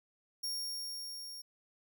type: tone with level ramp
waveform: sawtooth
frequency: 5550 Hz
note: F8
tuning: 12 cents flat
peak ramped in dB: -32 to -42 dBFS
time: 0.43-1.42 s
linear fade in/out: 10 ms
effects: none